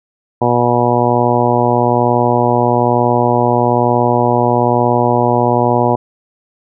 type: harmonic tone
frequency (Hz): 121.1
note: B2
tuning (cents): -34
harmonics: 1 / 2 / 3 / 4 / 5 / 6 / 7 / 8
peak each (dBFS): -18 / -18 / -18 / -18 / -18 / -18 / -18 / -18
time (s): 0.41-5.96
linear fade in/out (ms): 10
effects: none